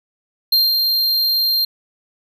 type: tone with ADSR envelope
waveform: square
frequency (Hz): 4186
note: C8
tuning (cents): 0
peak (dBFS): -11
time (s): 0.52-1.65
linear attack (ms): 6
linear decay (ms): 190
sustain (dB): -4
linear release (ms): 6
effects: none